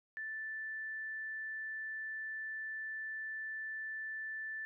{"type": "tone", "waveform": "sine", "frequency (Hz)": 1760, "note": "A6", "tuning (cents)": 0, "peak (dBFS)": -39, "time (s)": [0.17, 4.65], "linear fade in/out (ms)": 0, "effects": []}